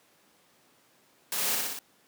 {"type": "noise with echo", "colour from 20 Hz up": "white", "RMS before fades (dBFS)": -31, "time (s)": [1.32, 1.55], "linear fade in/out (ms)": 2, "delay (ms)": 60, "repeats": 4, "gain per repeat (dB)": -2, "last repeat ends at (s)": 1.79, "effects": ["pink hiss -63 dBFS RMS until 2.07 s", "high-pass 200 Hz 12 dB/octave"]}